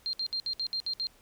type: tone bursts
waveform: sine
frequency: 4186 Hz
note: C8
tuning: in tune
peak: -29 dBFS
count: 8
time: 0.06-1.069 s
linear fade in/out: 0 ms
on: 71 ms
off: 63 ms
effects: pink hiss -61 dBFS RMS until 1.21 s